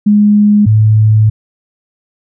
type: tone pair in turn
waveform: sine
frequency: 207.7 / 108.32 Hz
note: G#3 / A2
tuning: 0 / -27 cents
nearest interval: major seventh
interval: 1127 cents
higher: first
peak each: -4 dBFS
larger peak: neither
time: 0.06-0.66 / 0.66-1.3 s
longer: second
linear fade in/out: 10 ms
effects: none